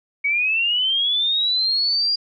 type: linear sweep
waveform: sine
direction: up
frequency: 2232 to 4841 Hz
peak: -17 dBFS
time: 0.24-2.16 s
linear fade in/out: 10 ms
effects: none